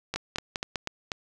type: two click trains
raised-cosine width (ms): 0.2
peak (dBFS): -12 / -13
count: 4 / 5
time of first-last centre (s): 0.16-0.758 / 0.14-1.118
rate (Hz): 5.02 / 4.09
effects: none